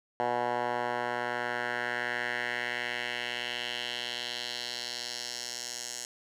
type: tone with band-pass filter sweep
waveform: 10% pulse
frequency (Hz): 121.4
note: B2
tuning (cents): -29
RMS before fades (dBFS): -34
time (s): 0.2-6.05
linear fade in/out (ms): 0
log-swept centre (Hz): 870 to 6700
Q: 2.2
effects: none